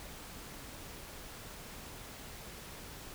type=silence; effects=pink hiss -48 dBFS RMS until 3.14 s